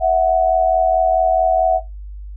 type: tone pair together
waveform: sine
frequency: 655.4 / 740 Hz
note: E5 / F#5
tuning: -10 / 0 cents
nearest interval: major second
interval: 210 cents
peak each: -14 dBFS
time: 0-1.81 s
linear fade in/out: 50 ms
effects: noise-tail reverb RT60 0.2 s tail -18 dB re dry + added 50 Hz sine -29 dBFS peak until 2.36 s